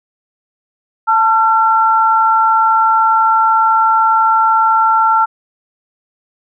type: tone pair together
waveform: sine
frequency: 887 / 1361 Hz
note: A5 / F6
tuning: +14 / -45 cents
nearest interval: perfect fifth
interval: 741 cents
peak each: -11 dBFS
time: 1.07-5.26 s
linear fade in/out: 20 ms
effects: none